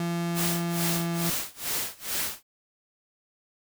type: tone with pitch glide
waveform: 35% pulse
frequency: 170.6 to 169.32 Hz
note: F3 to E3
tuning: -40 to +47 cents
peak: -25 dBFS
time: 0-1.3 s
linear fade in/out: 2 ms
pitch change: -13 cents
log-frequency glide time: 0.73-0.84 s
type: noise with tremolo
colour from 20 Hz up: white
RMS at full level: -28 dBFS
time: 0.34-2.43 s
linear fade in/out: 50 ms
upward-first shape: sine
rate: 2.3 Hz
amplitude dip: 95%
effects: none